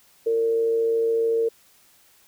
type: tone with amplitude modulation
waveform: sine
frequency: 456.9 Hz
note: A#4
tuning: 35 cents flat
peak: -17 dBFS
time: 0.26-1.49 s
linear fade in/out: 10 ms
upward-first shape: sine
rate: 117 Hz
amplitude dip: 35%
effects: white hiss -57 dBFS RMS until 2.27 s